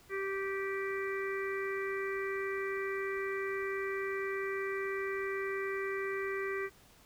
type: harmonic tone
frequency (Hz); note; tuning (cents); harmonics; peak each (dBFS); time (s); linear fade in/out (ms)
390; G4; -9; 1 / 3 / 4 / 5 / 6; -35 / -43 / -45 / -40 / -46; 0.09-6.7; 50
effects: pink hiss -61 dBFS RMS until 7.05 s